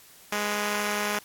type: tone pair together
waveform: 5% pulse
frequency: 207.7 / 493.9 Hz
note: G#3 / B4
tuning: 0 / 0 cents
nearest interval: octave + minor third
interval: 1500 cents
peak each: -15 / -24 dBFS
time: 0.32-1.19 s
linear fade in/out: 5 ms
effects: white hiss -52 dBFS RMS until 1.24 s + AAC 64 kbps